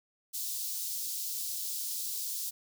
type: high-pass noise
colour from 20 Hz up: white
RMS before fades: -36 dBFS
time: 0.33-2.51 s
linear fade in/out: 20 ms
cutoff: 4100 Hz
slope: 24 dB/octave
effects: none